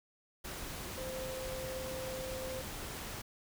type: tone in noise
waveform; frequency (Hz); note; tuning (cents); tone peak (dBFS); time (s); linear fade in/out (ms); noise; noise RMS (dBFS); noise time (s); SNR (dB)
sine; 520; C5; -11; -40; 0.97-2.62; 10; pink; -43; 0.44-3.22; 0
effects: none